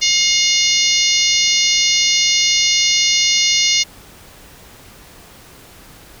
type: harmonic tone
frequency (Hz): 714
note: F5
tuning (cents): +38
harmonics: 3 / 4 / 5 / 6 / 7 / 8 / 9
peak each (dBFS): -20 / -20 / -20 / -20 / -20 / -20 / -20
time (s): 0.01-3.84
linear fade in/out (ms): 20
effects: pink hiss -42 dBFS RMS until 6.2 s